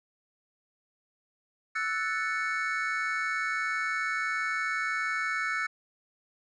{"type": "chord", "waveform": "triangle", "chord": "F# minor seventh", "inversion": "third", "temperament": "equal", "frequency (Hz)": [1318.5, 1480, 1760, 2217], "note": ["E6", "F#6", "A6", "C#7"], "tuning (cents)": [0, 0, 0, 0], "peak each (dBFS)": -32, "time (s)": [1.75, 5.67], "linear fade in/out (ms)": 10, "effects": ["resampled to 22050 Hz"]}